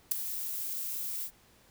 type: noise with ADSR envelope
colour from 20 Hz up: violet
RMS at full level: -23 dBFS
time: 0.11-1.31 s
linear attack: 8 ms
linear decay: 7 ms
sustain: -13 dB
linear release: 73 ms
effects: pink hiss -62 dBFS RMS until 1.7 s